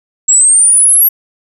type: exponential sweep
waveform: sine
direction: up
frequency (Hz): 7530 to 11760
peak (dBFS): -4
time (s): 0.28-1.09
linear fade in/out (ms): 10
effects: none